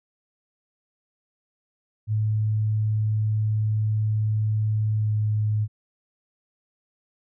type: tone with pitch glide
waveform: sine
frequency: 107.7 to 106.71 Hz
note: A2 to G#2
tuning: -37 to +47 cents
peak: -20 dBFS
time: 2.07-5.68 s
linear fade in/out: 50 ms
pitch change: -16 cents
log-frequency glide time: 4.98-5.1 s
effects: none